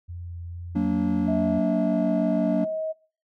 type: tone with vibrato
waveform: sine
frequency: 86.4 Hz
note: F2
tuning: 18 cents flat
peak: -33 dBFS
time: 0.08-1.6 s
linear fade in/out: 20 ms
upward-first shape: sine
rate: 2.2 Hz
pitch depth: 14 cents each way
type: chord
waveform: triangle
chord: Gb augmented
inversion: none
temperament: just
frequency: 185 / 231.2 / 289.1 Hz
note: Gb3 / Bb3 / D4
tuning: 0 / -14 / -27 cents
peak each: -23 dBFS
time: 0.75-2.65 s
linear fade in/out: 10 ms
type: tone with pitch glide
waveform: sine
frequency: 647 to 633.7 Hz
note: E5 to D#5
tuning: -32 to +32 cents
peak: -26 dBFS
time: 1.27-2.93 s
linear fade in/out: 20 ms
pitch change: -36 cents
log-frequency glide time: 1.74-2.66 s
effects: noise-tail reverb RT60 0.4 s tail -21 dB re dry